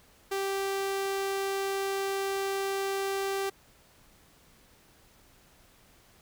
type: tone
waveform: sawtooth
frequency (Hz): 391.2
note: G4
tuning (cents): -4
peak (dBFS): -25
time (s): 0.31-3.5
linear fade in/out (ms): 10
effects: pink hiss -60 dBFS RMS until 6.21 s